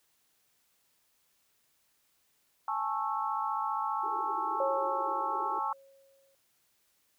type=chord; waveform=sine; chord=A major seventh; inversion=third; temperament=just; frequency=825 / 880 / 1100 / 1320 Hz; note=G#5 / A5 / C#6 / E6; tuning=-12 / 0 / -14 / +2 cents; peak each=-37 / -34 / -34 / -37 dBFS; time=2.68-5.73 s; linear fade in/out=2 ms
type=band-pass noise; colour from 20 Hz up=white; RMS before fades=-45 dBFS; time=4.03-5.59 s; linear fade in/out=2 ms; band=330 to 430 Hz; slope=96 dB/octave
type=tone with exponential decay; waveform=sine; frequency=546 Hz; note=C#5; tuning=26 cents flat; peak=-27 dBFS; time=4.6-6.35 s; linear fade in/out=2 ms; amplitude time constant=380 ms
effects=white hiss -72 dBFS RMS until 7.18 s